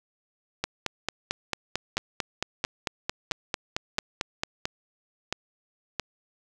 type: two click trains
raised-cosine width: 0.2 ms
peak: -9 / -10 dBFS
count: 18 / 7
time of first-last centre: 0.64-4.435 / 1.97-5.997 s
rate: 4.48 / 1.49 Hz
effects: none